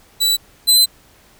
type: tone pair in turn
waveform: sawtooth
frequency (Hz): 3951 / 4048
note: B7 / B7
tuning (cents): 0 / +42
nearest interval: unison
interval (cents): 42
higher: second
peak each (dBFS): -10 / -6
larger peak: second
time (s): 0.2-0.37 / 0.67-0.86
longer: second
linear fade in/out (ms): 20
effects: pink hiss -50 dBFS RMS until 1.39 s